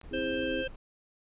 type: click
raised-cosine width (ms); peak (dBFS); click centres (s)
0.3; -36; 0.014
type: noise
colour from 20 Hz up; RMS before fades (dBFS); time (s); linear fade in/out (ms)
brown; -46; 0.03-0.76; 5
type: chord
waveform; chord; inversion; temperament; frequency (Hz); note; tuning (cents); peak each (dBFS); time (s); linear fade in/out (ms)
sine; C augmented; none; just; 261.6 / 327 / 408.8; C4 / E4 / G#4; 0 / -14 / -27; -36 / -35 / -38; 0.1-0.65; 50
type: harmonic tone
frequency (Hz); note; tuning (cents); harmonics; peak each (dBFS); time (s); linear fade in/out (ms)
526; C5; +9; 1 / 3 / 5 / 6; -33 / -38 / -40 / -41; 0.13-0.68; 10
effects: resampled to 8000 Hz